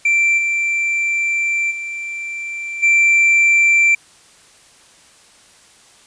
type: tone with level steps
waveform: triangle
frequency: 2349 Hz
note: D7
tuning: in tune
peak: -10 / -14 / -22 / -8 dBFS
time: 0.05-3.95 s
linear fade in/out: 5 ms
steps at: 0.37 / 1.7 / 2.82 s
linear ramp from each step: 20 ms
effects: white hiss -48 dBFS RMS until 6.06 s + resampled to 22050 Hz